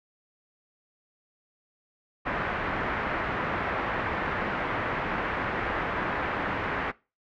white low-pass noise, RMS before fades -30 dBFS, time 2.25-6.92 s, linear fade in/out 20 ms, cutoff 1900 Hz, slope 24 dB/octave, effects noise-tail reverb RT60 0.3 s tail -22 dB re dry

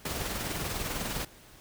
pink noise with tremolo, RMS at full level -32 dBFS, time 0.05-1.25 s, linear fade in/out 5 ms, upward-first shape triangle, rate 20 Hz, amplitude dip 45%, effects pink hiss -54 dBFS RMS until 1.6 s

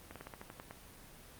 slowing click train, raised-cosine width 0.5 ms, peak -30 dBFS, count 9, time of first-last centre 0.11-0.71 s, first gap 47 ms, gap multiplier 1.13, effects pink hiss -55 dBFS RMS until 1.39 s + Opus 24 kbps

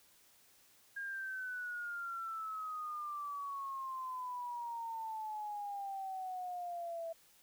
sine exponential sweep, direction down, 1625 to 657 Hz, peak -39 dBFS, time 0.96-7.13 s, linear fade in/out 10 ms, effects white hiss -66 dBFS RMS until 7.42 s

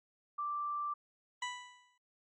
sine tone, 1174.7 Hz, D6, in tune, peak -34 dBFS, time 0.38-0.94 s, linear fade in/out 10 ms
20% pulse tone with exponential decay, 987.8 Hz, B5, in tune, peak -29 dBFS, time 1.42-1.98 s, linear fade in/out 5 ms, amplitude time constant 120 ms
effects MP3 32 kbps

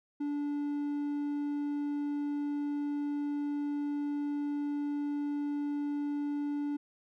triangle tone, 290.1 Hz, D4, 21 cents flat, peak -29 dBFS, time 0.2-6.77 s, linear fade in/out 10 ms, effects none

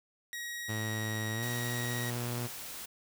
sawtooth tone, 1898 Hz, A#6, 31 cents sharp, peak -34 dBFS, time 0.33-2.1 s, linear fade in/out 0 ms
sawtooth tone with pitch glide, 108.7 to 120.61 Hz, A2 to B2, -21 to -41 cents, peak -30 dBFS, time 0.68-2.48 s, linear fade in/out 20 ms, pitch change +180 cents, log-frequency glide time 1.33-1.45 s
white noise, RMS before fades -43 dBFS, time 1.42-2.86 s, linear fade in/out 10 ms
effects none

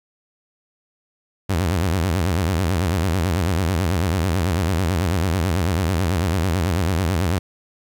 sawtooth tone with vibrato, 88.2 Hz, F2, 18 cents sharp, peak -14 dBFS, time 1.49-7.39 s, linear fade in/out 10 ms, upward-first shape sine, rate 9.1 Hz, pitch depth 200 cents each way, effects 9-bit

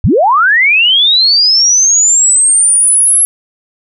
sine linear sweep, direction up, 53 to 11170 Hz, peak -5 dBFS, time 0.04-3.25 s, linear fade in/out 0 ms, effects none

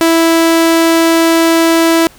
sawtooth tone, 329.6 Hz, E4, in tune, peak -3 dBFS, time 0.01-2.07 s, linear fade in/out 0 ms, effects pink hiss -41 dBFS RMS until 2.18 s

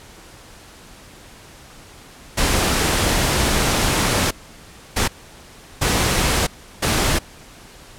pink noise bursts at uneven times, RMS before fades -18 dBFS, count 4, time 2.37-4.31 / 4.96-5.08 / 5.81-6.47 / 6.82-7.19 s, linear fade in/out 10 ms, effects pink hiss -43 dBFS RMS until 7.98 s + low-pass 11000 Hz 12 dB/octave

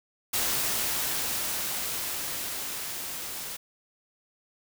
white noise with level ramp, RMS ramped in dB -27 to -37 dBFS, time 0.33-3.57 s, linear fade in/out 10 ms, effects none

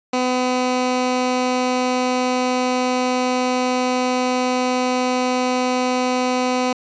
15% pulse tone, 252.4 Hz, B3, 38 cents sharp, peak -11 dBFS, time 0.13-6.73 s, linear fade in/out 5 ms, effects resampled to 16000 Hz

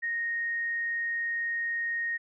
sine tone, 1862 Hz, A#6, 2 cents flat, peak -28 dBFS, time 0.02-2.18 s, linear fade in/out 20 ms, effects none

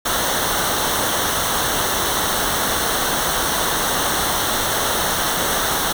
pink noise with comb filter, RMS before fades -20 dBFS, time 0.05-5.93 s, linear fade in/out 10 ms, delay 0.41 ms, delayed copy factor -0.7, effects none

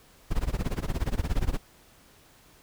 brown noise with tremolo, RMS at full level -24 dBFS, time 0.3-1.59 s, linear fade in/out 20 ms, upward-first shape sine, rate 17 Hz, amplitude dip 95%, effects pink hiss -57 dBFS RMS until 2.62 s

